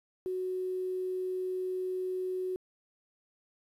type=tone with quantisation; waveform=sine; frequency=370 Hz; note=F#4; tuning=in tune; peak=-31 dBFS; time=0.26-2.56 s; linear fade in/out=0 ms; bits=10; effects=resampled to 32000 Hz